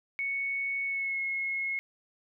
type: tone with pitch glide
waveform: sine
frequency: 2217 to 2170 Hz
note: C#7 to C#7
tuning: 0 to -37 cents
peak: -29 dBFS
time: 0.19-1.79 s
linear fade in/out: 0 ms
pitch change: -37 cents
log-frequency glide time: 0.85-1.2 s
effects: none